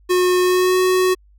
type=tone with pitch glide; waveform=square; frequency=362.7 to 369.7 Hz; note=F#4 to F#4; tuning=-34 to -1 cents; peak=-14 dBFS; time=0.09-1.15 s; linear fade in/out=20 ms; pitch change=+33 cents; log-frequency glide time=0.41-0.79 s; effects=added 50 Hz sine -48 dBFS peak until 1.38 s